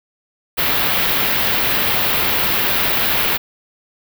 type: band-stop noise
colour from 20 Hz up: white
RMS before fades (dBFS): -17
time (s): 0.57-3.38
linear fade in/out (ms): 20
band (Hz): 3900 to 15000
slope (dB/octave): 24
effects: none